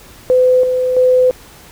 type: tone with tremolo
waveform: sine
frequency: 507 Hz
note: B4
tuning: 45 cents sharp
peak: -7 dBFS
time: 0.3-1.31 s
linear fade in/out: 0 ms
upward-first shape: square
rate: 1.5 Hz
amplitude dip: 45%
effects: pink hiss -40 dBFS RMS until 1.71 s